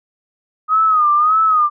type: tone with vibrato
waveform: sine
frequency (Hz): 1244.5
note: D#6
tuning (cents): 0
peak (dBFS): -10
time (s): 0.68-1.7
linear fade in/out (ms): 50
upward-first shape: sine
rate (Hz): 1.7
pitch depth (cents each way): 89
effects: none